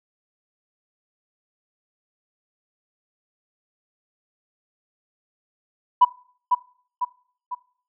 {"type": "tone with echo", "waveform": "sine", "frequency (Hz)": 987.8, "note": "B5", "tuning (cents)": 0, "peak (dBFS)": -8, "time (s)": [6.01, 6.05], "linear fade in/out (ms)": 10, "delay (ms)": 500, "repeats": 3, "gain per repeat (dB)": -6, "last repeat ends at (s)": 7.55, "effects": ["noise-tail reverb RT60 0.5 s tail -21 dB re dry", "tanh soft clip ceiling -4 dBFS"]}